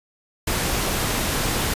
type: noise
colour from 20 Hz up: pink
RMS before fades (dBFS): -23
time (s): 0.47-1.74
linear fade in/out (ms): 5
effects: resampled to 32000 Hz